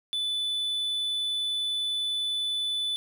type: tone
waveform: triangle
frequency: 3490 Hz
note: A7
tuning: 15 cents flat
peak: -25 dBFS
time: 0.13-2.96 s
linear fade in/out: 0 ms
effects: none